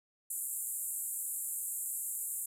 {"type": "band-pass noise", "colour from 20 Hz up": "pink", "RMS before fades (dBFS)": -38, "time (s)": [0.3, 2.46], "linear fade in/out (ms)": 5, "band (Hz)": [7400, 14000], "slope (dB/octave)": 96, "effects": []}